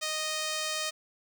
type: tone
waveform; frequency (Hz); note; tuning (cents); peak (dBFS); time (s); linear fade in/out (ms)
5% pulse; 621; D#5; -3; -19; 0.01-0.91; 20
effects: none